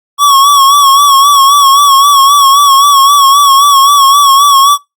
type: tone with vibrato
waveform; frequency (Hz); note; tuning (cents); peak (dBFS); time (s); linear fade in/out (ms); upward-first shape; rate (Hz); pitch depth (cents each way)
square; 1118; C#6; +14; -3; 0.18-4.78; 50; sine; 3.8; 58
effects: noise-tail reverb RT60 0.2 s tail -24 dB re dry + Opus 48 kbps